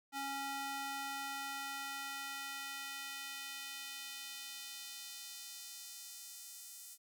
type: tone with high-pass filter sweep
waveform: square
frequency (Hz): 276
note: C#4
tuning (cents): -7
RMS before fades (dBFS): -45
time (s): 0.12-6.98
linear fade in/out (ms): 50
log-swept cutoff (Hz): 670 to 7700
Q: 0.97
effects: none